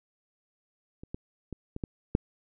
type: clicks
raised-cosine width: 3 ms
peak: -30 / -22 / -24 / -23 / -19 / -9 dBFS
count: 6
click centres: 1.035 / 1.145 / 1.527 / 1.764 / 1.838 / 2.151 s
effects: none